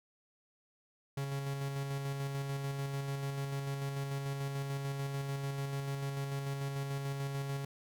45% pulse tone with tremolo, 138.59 Hz, C#3, in tune, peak -34 dBFS, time 1.17-7.65 s, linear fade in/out 5 ms, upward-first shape square, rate 6.8 Hz, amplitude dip 30%, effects none

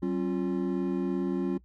triangle tone cluster, 189.4 / 272.4 / 350 Hz, F#3 / C#4 / F4, +41 / -30 / +4 cents, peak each -29 dBFS, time 0.02-1.58 s, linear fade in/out 10 ms, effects noise-tail reverb RT60 0.1 s tail -21 dB re dry + added 60 Hz sine -55 dBFS peak until 1.64 s

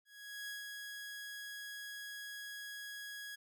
sawtooth tone with ADSR envelope, 1662 Hz, G#6, 1 cent sharp, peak -38 dBFS, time 0.05-3.36 s, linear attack 430 ms, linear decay 150 ms, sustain -3 dB, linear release 15 ms, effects none

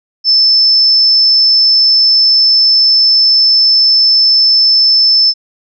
sine tone, 5274 Hz, E8, in tune, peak -5 dBFS, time 0.24-5.34 s, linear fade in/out 50 ms, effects none

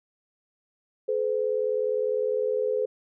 sine tone pair together, 427.9 / 507.6 Hz, A4 / B4, -48 / +47 cents, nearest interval minor third, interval 295 cents, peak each -26 dBFS, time 1.08-2.86 s, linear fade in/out 10 ms, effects none

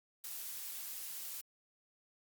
blue noise, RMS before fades -44 dBFS, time 0.24-1.41 s, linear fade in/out 2 ms, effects Opus 48 kbps

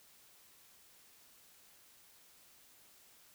silence, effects white hiss -63 dBFS RMS until 3.34 s

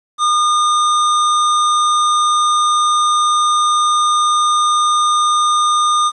square tone, 1217 Hz, D#6, 39 cents flat, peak -12 dBFS, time 0.18-6.12 s, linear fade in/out 50 ms, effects resampled to 22050 Hz + 8-bit

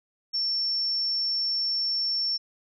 sine tone, 5430 Hz, F8, 50 cents flat, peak -24 dBFS, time 0.33-2.38 s, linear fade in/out 20 ms, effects none

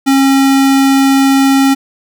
square tone, 271.5 Hz, C#4, 36 cents flat, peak -7 dBFS, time 0.06-1.75 s, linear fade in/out 20 ms, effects none

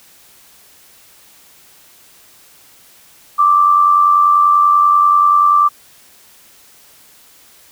sine tone with amplitude modulation, 1174.7 Hz, D6, in tune, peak -5 dBFS, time 3.38-5.69 s, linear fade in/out 20 ms, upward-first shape sine, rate 90.3 Hz, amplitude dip 50%, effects white hiss -46 dBFS RMS until 7.71 s

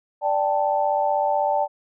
sine chord, D suspended fourth, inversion none, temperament equal, 587.3 / 784 / 880 Hz, D5 / G5 / A5, 0 / 0 / 0 cents, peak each -23 dBFS, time 0.21-1.68 s, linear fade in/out 50 ms, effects none

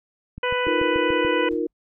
click train, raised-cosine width 5 ms, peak -23 dBFS, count 7, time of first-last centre 0.38-1.25 s, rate 6.9 Hz
harmonic tone, 496.2 Hz, B4, 8 cents sharp, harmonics 1 / 2 / 3 / 4 / 5 / 6, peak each -24 / -27 / -29 / -30 / -31 / -32 dBFS, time 0.43-1.49 s, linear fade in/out 5 ms
sine chord, Eb suspended second, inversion none, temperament just, 311.1 / 350 / 466.7 Hz, Eb4 / F4 / Bb4, 0 / +4 / +2 cents, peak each -26 dBFS, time 0.66-1.67 s, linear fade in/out 10 ms
brown noise with exponential decay, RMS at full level -41 dBFS, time 1.51-1.73 s, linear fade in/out 1 ms, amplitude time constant 46 ms
effects none

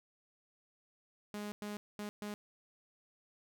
sawtooth tone bursts at uneven times, 207.6 Hz, G#3, in tune, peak -36 dBFS, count 4, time 1.34-1.52 / 1.62-1.77 / 1.99-2.09 / 2.22-2.34 s, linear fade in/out 0 ms, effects none

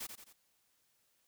white noise with echo, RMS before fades -42 dBFS, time 0-0.07 s, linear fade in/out 10 ms, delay 87 ms, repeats 3, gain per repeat -6 dB, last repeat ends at 0.331 s, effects white hiss -75 dBFS RMS until 1.27 s

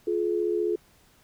sine tone pair together, 349.8 / 424.8 Hz, F4 / G#4, +3 / +39 cents, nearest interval minor third, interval 336 cents, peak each -26 dBFS, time 0.07-0.76 s, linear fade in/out 5 ms, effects pink hiss -60 dBFS RMS until 1.23 s

